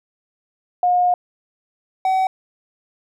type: tone pair in turn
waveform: sine / triangle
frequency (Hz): 717 / 756.8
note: F5 / F#5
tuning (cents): +45 / +39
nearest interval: minor second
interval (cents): 94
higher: second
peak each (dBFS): -13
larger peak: neither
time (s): 0.83-1.14 / 2.05-2.27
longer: first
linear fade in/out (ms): 2
effects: none